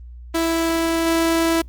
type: tone with level steps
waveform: sawtooth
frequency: 330 Hz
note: E4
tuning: 2 cents sharp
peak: -14 / -12 dBFS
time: 0.34-1.62 s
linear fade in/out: 10 ms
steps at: 1.06 s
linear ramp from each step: 10 ms
effects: added 60 Hz sine -35 dBFS peak until 1.68 s + Opus 24 kbps